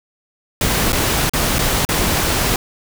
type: noise with dropouts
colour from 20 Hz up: pink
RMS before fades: -17 dBFS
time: 0.61-2.56 s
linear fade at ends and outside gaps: 2 ms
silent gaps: 0.922-0.929 / 1.296-1.335 / 1.585-1.59 / 1.851-1.889 s
effects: none